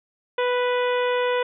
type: harmonic tone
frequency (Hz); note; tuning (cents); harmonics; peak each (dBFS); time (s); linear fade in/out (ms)
493.9; B4; 0; 1 / 2 / 3 / 4 / 5 / 6 / 7; -21 / -27 / -31 / -33 / -35 / -37 / -38; 0.38-1.43; 5
effects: none